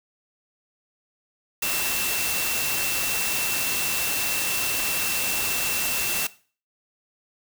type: tone in noise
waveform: sine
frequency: 2688 Hz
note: E7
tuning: 33 cents sharp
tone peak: -30 dBFS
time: 1.62-6.27 s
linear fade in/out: 5 ms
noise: white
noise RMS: -26 dBFS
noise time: 1.62-6.27 s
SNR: -7 dB
effects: noise-tail reverb RT60 0.4 s tail -18 dB re dry